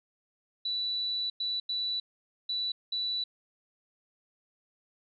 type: tone bursts at uneven times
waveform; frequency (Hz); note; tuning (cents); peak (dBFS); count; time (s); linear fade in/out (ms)
sine; 3956; B7; +2; -29; 5; 0.65-1.3 / 1.4-1.6 / 1.69-2 / 2.49-2.72 / 2.92-3.24; 5
effects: none